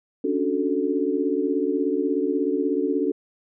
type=chord; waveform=sine; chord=D major seventh; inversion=third; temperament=equal; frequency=277.2 / 293.7 / 370 / 440 Hz; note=C#4 / D4 / F#4 / A4; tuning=0 / 0 / 0 / 0 cents; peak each=-26 dBFS; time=0.24-3.12 s; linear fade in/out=5 ms; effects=none